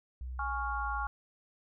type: tone with pitch glide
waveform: sine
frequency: 63 to 57.44 Hz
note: B1 to A#1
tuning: +35 to -25 cents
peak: -37 dBFS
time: 0.21-1.07 s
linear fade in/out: 0 ms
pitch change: -160 cents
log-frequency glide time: 0.34-0.86 s
type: chord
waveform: sine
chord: Db major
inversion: second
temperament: equal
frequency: 830.6 / 1108.7 / 1396.9 Hz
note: Ab5 / Db6 / F6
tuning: 0 / 0 / 0 cents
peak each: -37 dBFS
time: 0.39-1.07 s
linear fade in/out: 2 ms
effects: none